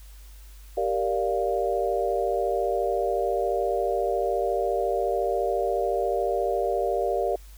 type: chord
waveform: sine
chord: G minor seventh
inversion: none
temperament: equal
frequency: 392 / 466.2 / 587.3 / 698.5 Hz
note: G4 / Bb4 / D5 / F5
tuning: 0 / 0 / 0 / 0 cents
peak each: -28 dBFS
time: 0.77-7.36 s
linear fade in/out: 5 ms
effects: added 50 Hz sine -43 dBFS peak until 7.57 s + white hiss -55 dBFS RMS until 7.57 s